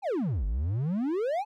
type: exponential two-way sweep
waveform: triangle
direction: down then up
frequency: 880 to 47.31 to 880 Hz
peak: -24 dBFS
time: 0.02-1.45 s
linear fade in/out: 50 ms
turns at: 0.46 s
effects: none